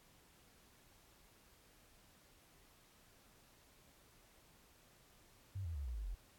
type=tone with pitch steps; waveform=sine; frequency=96.7 / 82.74 / 70.79 / 60.57 / 51.82 / 44.34 Hz; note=G2 / E2 / C#2 / B1 / G#1 / F1; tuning=-23 / +7 / +37 / -33 / -3 / +27 cents; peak=-40 dBFS; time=5.55-6.15 s; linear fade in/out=10 ms; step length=100 ms; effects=pink hiss -67 dBFS RMS until 6.38 s + AAC 64 kbps